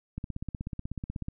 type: click train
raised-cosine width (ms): 5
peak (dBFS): -22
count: 19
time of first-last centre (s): 0.18-1.284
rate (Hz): 16.3
effects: none